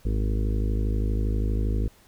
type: harmonic tone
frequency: 52.5 Hz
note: G#1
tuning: 19 cents sharp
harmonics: 1 / 2 / 4 / 5 / 6 / 7 / 8 / 9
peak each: -23 / -29 / -35 / -37 / -39 / -40 / -41 / -42 dBFS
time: 0.05-1.88 s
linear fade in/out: 5 ms
effects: pink hiss -57 dBFS RMS until 2.07 s